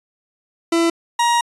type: tone pair in turn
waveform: 40% pulse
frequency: 334.5 / 946.1 Hz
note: E4 / A#5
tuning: +25 / +25 cents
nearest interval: octave + tritone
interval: 1800 cents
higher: second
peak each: -13 dBFS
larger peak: neither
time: 0.72-0.9 / 1.19-1.41 s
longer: second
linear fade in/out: 5 ms
effects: resampled to 24000 Hz